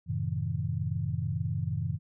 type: chord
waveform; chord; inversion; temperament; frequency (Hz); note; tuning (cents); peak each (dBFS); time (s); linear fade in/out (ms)
sine; F# diminished seventh; none; just; 92.5 / 111 / 133.2 / 159.84; F#2 / A2 / C3 / Eb3; 0 / +16 / +31 / +47; -34; 0.06-1.99; 50
effects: none